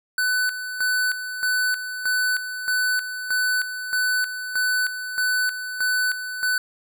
square tone with tremolo, 1500 Hz, F#6, 23 cents sharp, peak -20 dBFS, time 0.18-6.58 s, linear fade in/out 2 ms, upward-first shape square, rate 1.6 Hz, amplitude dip 65%, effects none

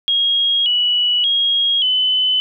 sine tone with pitch steps, 3275 / 2942 / 3276 / 3021 Hz, G#7 / F#7 / G#7 / F#7, -25 / -11 / -24 / +35 cents, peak -13 dBFS, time 0.08-2.4 s, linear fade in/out 0 ms, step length 580 ms, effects none

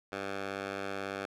10% pulse tone with band-pass filter, 98.2 Hz, G2, 4 cents sharp, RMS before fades -38 dBFS, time 0.12-1.26 s, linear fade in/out 5 ms, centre 1300 Hz, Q 0.6, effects none

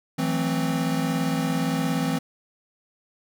square chord, F# half-diminished seventh, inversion third, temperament equal with one note detuned, 164.81 / 182.13 / 220 / 261.6 Hz, E3 / F#3 / A3 / C4, 0 / -27 / 0 / 0 cents, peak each -27 / -33 / -32 / -27 dBFS, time 0.18-2.19 s, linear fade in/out 10 ms, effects none

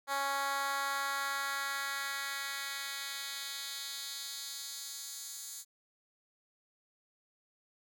10% pulse tone with high-pass filter sweep, 277.2 Hz, C#4, in tune, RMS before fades -38 dBFS, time 0.07-5.65 s, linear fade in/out 50 ms, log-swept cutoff 800 to 7000 Hz, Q 1.3, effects none

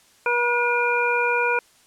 harmonic tone, 481.5 Hz, B4, 44 cents flat, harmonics 1 / 2 / 3 / 5, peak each -24 / -24 / -24 / -24 dBFS, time 0.26-1.59 s, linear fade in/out 2 ms, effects white hiss -56 dBFS RMS until 1.86 s + low-pass 10000 Hz 12 dB/octave

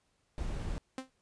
brown noise, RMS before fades -36 dBFS, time 0.38-0.78 s, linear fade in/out 0 ms
sawtooth tone with exponential decay, 261.6 Hz, C4, in tune, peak -30 dBFS, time 0.98-1.1 s, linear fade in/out 2 ms, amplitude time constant 26 ms
effects pink hiss -75 dBFS RMS until 1.21 s + resampled to 22050 Hz

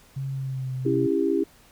sine tone with pitch glide, 135.6 to 129.33 Hz, C#3 to C3, -38 to -20 cents, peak -27 dBFS, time 0.16-1.07 s, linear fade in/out 10 ms, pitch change -82 cents, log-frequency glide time 0.31-0.73 s
sine chord, C# diminished, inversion none, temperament just, 277.2 / 332.6 / 399.1 Hz, C#4 / E4 / G4, 0 / +16 / +31 cents, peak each -26 / -24 / -24 dBFS, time 0.85-1.44 s, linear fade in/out 10 ms
effects pink hiss -55 dBFS RMS until 1.71 s

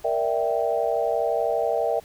sine chord, E half-diminished seventh, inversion second, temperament equal, 466.2 / 587.3 / 659.3 / 784 Hz, Bb4 / D5 / E5 / G5, 0 / 0 / 0 / 0 cents, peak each -26 / -27 / -25 / -28 dBFS, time 0.04-2 s, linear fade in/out 10 ms, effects pink hiss -51 dBFS RMS until 2.04 s

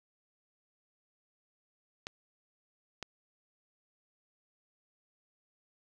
clicks, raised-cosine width 0.2 ms, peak -21 dBFS, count 2, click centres 2.069 / 3.027 s, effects none

